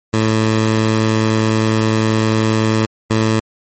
15% pulse tone pair in turn, 110 / 110.39 Hz, A2 / A2, 0 / +6 cents, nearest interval unison, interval 6 cents, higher second, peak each -6 dBFS, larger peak neither, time 0.13-2.86 / 3.1-3.4 s, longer first, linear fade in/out 10 ms, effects MP3 32 kbps

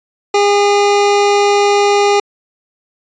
25% pulse tone, 407 Hz, G#4, 35 cents flat, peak -5 dBFS, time 0.34-2.2 s, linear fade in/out 5 ms, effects resampled to 16000 Hz

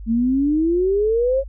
sine exponential sweep, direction up, 220.1 to 554.4 Hz, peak -15 dBFS, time 0.06-1.44 s, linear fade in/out 50 ms, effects added 50 Hz sine -31 dBFS peak until 1.48 s

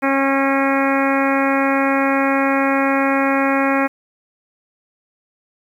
harmonic tone, 272.8 Hz, C#4, 28 cents flat, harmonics 1 / 2 / 3 / 4 / 5 / 6 / 7 / 8 / 9, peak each -18 / -21 / -23 / -24 / -25 / -26 / -26 / -27 / -28 dBFS, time 0.02-3.88 s, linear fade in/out 20 ms, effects 8-bit

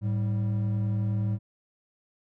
triangle tone pair together, 107.68 / 196 Hz, A2 / G3, -37 / 0 cents, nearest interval minor seventh, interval 1037 cents, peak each -23 / -31 dBFS, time 0.01-1.39 s, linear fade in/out 50 ms, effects none

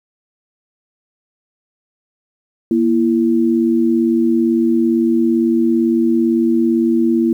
sine tone pair together, 236.2 / 334 Hz, A#3 / E4, +23 / +23 cents, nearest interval tritone, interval 600 cents, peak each -14 dBFS, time 2.71-7.33 s, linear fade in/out 2 ms, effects 8-bit

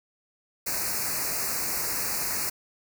white band-stop noise, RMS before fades -29 dBFS, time 0.66-2.5 s, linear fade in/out 10 ms, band 2600 to 4200 Hz, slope 96 dB/octave, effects none

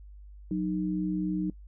sine tone pair together, 184.19 / 307.9 Hz, F#3 / D#4, -8 / -18 cents, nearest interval major sixth, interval 890 cents, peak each -29 / -30 dBFS, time 0.51-1.5 s, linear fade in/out 2 ms, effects noise-tail reverb RT60 0.1 s tail -23 dB re dry + added 50 Hz sine -45 dBFS peak until 1.67 s

